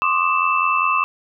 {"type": "tone cluster", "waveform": "sine", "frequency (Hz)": [1053, 1143, 1228, 2648], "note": ["C6", "D6", "D#6", "E7"], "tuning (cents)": [11, -47, -23, 7], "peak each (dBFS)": -21, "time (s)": [0.02, 1.04], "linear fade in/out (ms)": 0, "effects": []}